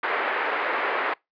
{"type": "band-pass noise", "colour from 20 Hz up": "white", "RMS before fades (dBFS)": -26, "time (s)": [0.03, 1.14], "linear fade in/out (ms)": 5, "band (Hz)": [380, 2000], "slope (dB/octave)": 24, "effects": ["noise-tail reverb RT60 0.2 s tail -25 dB re dry", "resampled to 11025 Hz"]}